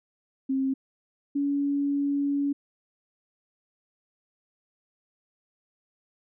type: tone pair in turn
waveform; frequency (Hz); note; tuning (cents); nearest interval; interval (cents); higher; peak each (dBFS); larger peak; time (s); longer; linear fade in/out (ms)
sine; 267.2 / 283.1; C4 / C#4; +36 / +37; minor second; 101; second; -23; neither; 0.49-0.74 / 1.35-2.53; second; 10
effects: none